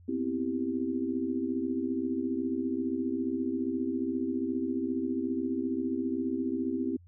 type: chord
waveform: sine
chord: C major seventh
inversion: third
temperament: equal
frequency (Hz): 246.9 / 261.6 / 329.6 / 392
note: B3 / C4 / E4 / G4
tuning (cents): 0 / 0 / 0 / 0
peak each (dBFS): -37 / -31 / -34 / -37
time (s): 0.08-6.97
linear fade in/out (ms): 10
effects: added 88 Hz sine -52 dBFS peak until 7.07 s